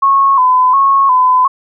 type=tone with vibrato; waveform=sine; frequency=1053 Hz; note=C6; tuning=11 cents sharp; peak=-6 dBFS; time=0.02-1.48 s; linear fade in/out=10 ms; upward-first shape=square; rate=1.4 Hz; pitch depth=70 cents each way; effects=none